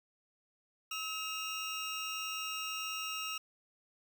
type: tone pair together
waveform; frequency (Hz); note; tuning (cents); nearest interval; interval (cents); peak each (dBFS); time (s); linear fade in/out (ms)
25% pulse; 1284.5 / 2800; E6 / F7; -45 / +4; octave + minor second; 1349; -37 / -35; 0.91-3.38; 5
effects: none